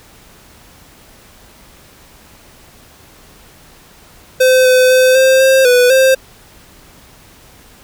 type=tone with pitch steps; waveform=square; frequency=514 / 509 / 513 / 525 / 530 / 493.7 / 527 Hz; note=C5 / C5 / C5 / C5 / C5 / B4 / C5; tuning=-31 / -48 / -34 / +6 / +22 / -1 / +12 cents; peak=-7 dBFS; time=4.4-6.15 s; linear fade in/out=10 ms; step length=250 ms; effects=pink hiss -43 dBFS RMS until 7.83 s